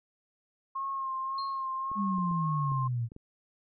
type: tone with vibrato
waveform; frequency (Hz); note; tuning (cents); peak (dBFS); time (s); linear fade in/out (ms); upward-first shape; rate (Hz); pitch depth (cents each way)
sine; 1072; C6; +42; -31; 0.75-2.88; 10; sine; 1.8; 29
type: tone with exponential decay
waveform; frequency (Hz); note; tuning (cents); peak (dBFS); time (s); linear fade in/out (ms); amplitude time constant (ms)
sine; 4196; C8; +4; -36; 1.38-1.66; 5; 59
type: clicks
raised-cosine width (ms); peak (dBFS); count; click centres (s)
3; -34; 6; 1.916 / 2.184 / 2.313 / 2.719 / 3.119 / 3.164
type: exponential sweep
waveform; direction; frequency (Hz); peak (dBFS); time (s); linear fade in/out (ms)
sine; down; 207.7 to 113.3; -28; 1.95-3.09; 50
effects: none